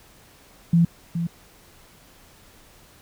sine tone with echo, 169.1 Hz, E3, 44 cents sharp, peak -13 dBFS, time 0.73-0.85 s, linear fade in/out 5 ms, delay 420 ms, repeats 1, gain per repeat -9 dB, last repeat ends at 1.27 s, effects pink hiss -52 dBFS RMS until 3.01 s

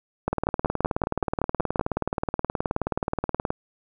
two click trains, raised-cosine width 1 ms, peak -10 / -9 dBFS, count 61 / 9, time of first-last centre 0.33-3.505 / 0.28-1.795 s, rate 18.9 / 5.28 Hz, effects none

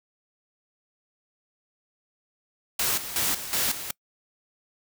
white noise with tremolo, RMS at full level -25 dBFS, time 2.79-3.91 s, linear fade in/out 5 ms, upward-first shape square, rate 2.7 Hz, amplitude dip 70%, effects noise-tail reverb RT60 0.1 s tail -26 dB re dry

